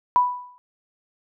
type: tone with exponential decay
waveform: sine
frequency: 987.8 Hz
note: B5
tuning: in tune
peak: -11 dBFS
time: 0.16-0.58 s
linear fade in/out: 0 ms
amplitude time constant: 90 ms
effects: none